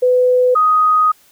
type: tone pair in turn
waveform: sine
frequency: 501 / 1249.7 Hz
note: B4 / D#6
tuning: +25 / +7 cents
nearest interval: octave + major third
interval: 1582 cents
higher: second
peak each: -9 dBFS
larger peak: neither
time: 0.02-0.55 / 0.55-1.12 s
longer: second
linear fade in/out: 10 ms
effects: white hiss -51 dBFS RMS until 1.31 s